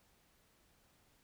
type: silence
effects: pink hiss -71 dBFS RMS until 1.23 s